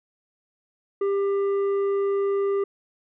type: tone with tanh clipping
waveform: triangle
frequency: 397.2 Hz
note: G4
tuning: 23 cents sharp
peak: -22 dBFS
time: 1.01-2.64 s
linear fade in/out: 5 ms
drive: 11 dB
effects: none